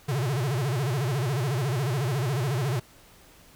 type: tone with vibrato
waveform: square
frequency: 131.5 Hz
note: C3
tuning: 9 cents sharp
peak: -25 dBFS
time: 0.08-2.8 s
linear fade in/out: 10 ms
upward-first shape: sine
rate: 14 Hz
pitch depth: 230 cents each way
effects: pink hiss -54 dBFS RMS until 3.55 s